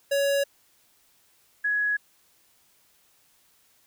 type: tone pair in turn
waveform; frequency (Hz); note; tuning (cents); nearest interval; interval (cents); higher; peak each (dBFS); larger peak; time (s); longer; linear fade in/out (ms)
square / sine; 560 / 1676.2; C#5 / G#6; +18 / +16; octave + perfect fifth; 1898; second; -22; neither; 0.11-0.44 / 1.64-1.97; neither; 10
effects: white hiss -63 dBFS RMS until 3.86 s